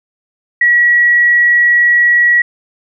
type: tone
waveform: sine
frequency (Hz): 1923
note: B6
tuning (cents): -47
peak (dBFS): -6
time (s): 0.61-2.42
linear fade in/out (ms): 5
effects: none